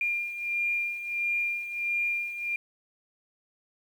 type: beating tone pair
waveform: sine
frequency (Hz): 2400 / 2401.5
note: D7 / D7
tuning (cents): +37 / +38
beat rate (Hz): 1.5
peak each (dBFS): -34 / -28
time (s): 0.01-2.56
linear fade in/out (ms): 2
effects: 9-bit